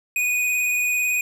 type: tone with vibrato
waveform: square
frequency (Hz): 2479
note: D#7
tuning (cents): -7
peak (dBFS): -20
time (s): 0.16-1.21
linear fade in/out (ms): 2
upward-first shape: sine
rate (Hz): 18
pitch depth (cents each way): 17
effects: none